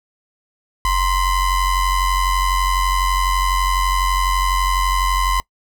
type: ring-modulated tone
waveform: square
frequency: 500 Hz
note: B4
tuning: 21 cents sharp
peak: -13 dBFS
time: 0.85-5.4 s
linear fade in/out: 0 ms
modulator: 546 Hz
effects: noise-tail reverb RT60 0.1 s tail -23 dB re dry

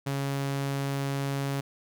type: tone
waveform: sawtooth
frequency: 138.59 Hz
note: C#3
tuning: in tune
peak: -24 dBFS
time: 0.06-1.61 s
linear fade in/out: 10 ms
effects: none

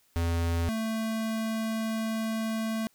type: tone pair in turn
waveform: square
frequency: 84.3 / 222.1 Hz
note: E2 / A3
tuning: +39 / +16 cents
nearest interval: octave + perfect fourth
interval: 1677 cents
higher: second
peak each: -26 / -29 dBFS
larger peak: first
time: 0.16-0.69 / 0.69-2.87 s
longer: second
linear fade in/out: 0 ms
effects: white hiss -66 dBFS RMS until 2.94 s

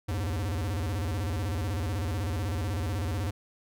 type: tone with vibrato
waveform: square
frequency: 91 Hz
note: F#2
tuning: 28 cents flat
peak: -29 dBFS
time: 0.08-3.31 s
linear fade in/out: 10 ms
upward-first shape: square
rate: 16 Hz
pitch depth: 230 cents each way
effects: none

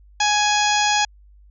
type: harmonic tone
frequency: 834 Hz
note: G#5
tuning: 7 cents sharp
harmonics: 1 / 2 / 3 / 4 / 5 / 6 / 7 / 8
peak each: -19 / -24 / -25 / -25 / -30 / -27 / -31 / -26 dBFS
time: 0.2-1.05 s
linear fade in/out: 5 ms
effects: added 50 Hz sine -46 dBFS peak until 1.5 s

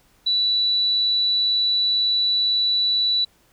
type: tone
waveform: sine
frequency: 3951 Hz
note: B7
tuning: in tune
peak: -17 dBFS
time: 0.26-3.25 s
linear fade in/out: 10 ms
effects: pink hiss -59 dBFS RMS until 3.52 s

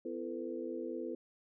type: harmonic tone with a mistuned harmonic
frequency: 84 Hz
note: E2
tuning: 33 cents sharp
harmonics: 3 / 4 / 5 / 6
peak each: -44 / -41 / -43 / -44 dBFS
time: 0.05-1.15 s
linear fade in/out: 5 ms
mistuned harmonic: 5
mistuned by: +100 cents
effects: none

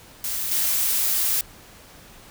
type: noise with level steps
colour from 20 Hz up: blue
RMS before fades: -27 / -22 dBFS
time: 0.24-1.41 s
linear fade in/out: 2 ms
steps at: 0.51 s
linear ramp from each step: 5 ms
effects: pink hiss -47 dBFS RMS until 2.3 s

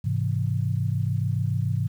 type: chord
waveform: sine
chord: Ab augmented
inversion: none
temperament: equal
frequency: 103.83 / 130.81 / 164.81 Hz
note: Ab2 / C3 / E3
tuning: 0 / 0 / 0 cents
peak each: -25 / -26 / -30 dBFS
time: 0.04-1.88 s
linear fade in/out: 10 ms
effects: 9-bit

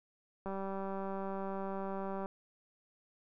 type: click train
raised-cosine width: 1 ms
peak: -27 dBFS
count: 350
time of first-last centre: 0.46-2.259 s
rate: 194 Hz
effects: none

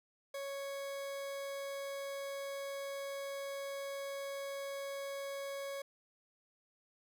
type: tone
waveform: 40% pulse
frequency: 554.4 Hz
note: C#5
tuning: in tune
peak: -39 dBFS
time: 0.34-5.82 s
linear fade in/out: 5 ms
effects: none

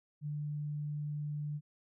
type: tone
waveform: sine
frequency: 148.2 Hz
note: D3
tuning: 16 cents sharp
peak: -35 dBFS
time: 0.21-1.61 s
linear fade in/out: 50 ms
effects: none

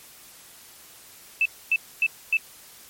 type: tone bursts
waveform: sine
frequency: 2637 Hz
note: E7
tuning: in tune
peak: -17 dBFS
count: 4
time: 1.41-2.37 s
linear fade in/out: 2 ms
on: 45 ms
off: 260 ms
effects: white hiss -48 dBFS RMS until 2.89 s + MP3 64 kbps

